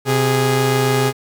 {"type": "tone pair together", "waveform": "sawtooth", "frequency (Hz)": [128.87, 413.4], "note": ["C3", "G#4"], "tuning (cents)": [-26, -8], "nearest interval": "octave + minor sixth", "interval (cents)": 2018, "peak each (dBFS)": -13, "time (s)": [0.05, 1.13], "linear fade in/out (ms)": 50, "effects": ["8-bit"]}